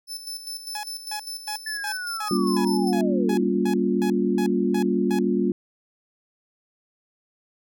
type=tone with tremolo; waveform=sawtooth; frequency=5274 Hz; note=E8; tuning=in tune; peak=-28 dBFS; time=0.07-2.94 s; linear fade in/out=50 ms; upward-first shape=square; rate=5 Hz; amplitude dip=60%
type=tone bursts; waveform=sawtooth; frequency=839 Hz; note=G#5; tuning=17 cents sharp; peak=-26 dBFS; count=13; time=0.75-5.189 s; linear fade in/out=2 ms; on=83 ms; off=280 ms
type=linear sweep; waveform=sine; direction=down; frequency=1760 to 216.8 Hz; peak=-29 dBFS; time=1.66-3.55 s; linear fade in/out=5 ms
type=chord; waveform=sine; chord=G half-diminished seventh; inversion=none; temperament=just; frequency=196 / 235.2 / 282.2 / 352.8 Hz; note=G3 / Bb3 / Db4 / F4; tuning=0 / +16 / +31 / +18 cents; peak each=-24 / -25 / -27 / -24 dBFS; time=2.31-5.52 s; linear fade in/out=2 ms
effects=none